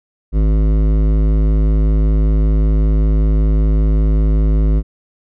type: tone with hard clipping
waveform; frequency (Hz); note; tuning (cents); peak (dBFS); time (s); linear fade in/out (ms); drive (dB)
sine; 52.6; G#1; +23; -12; 0.32-4.83; 50; 14
effects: none